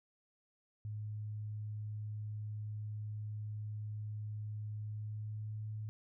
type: tone with pitch glide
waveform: sine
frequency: 106.1 to 107.58 Hz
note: G#2 to A2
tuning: +38 to -39 cents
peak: -39 dBFS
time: 0.85-5.89 s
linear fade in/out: 0 ms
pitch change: +23 cents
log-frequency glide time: 4.77-5.72 s
effects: none